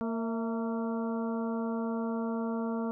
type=harmonic tone with a mistuned harmonic; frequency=229 Hz; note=A#3; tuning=31 cents flat; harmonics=1 / 2 / 3 / 4 / 5 / 6; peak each=-31 / -37 / -41 / -43 / -45 / -47 dBFS; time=0.01-2.91 s; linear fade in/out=0 ms; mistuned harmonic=3; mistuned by=-57 cents; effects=none